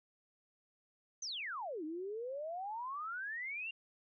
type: exponential two-way sweep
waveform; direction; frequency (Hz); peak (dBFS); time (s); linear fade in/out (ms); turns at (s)
sine; down then up; 6420 to 300 to 2820; -39; 1.22-3.71; 5; 1.84
effects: none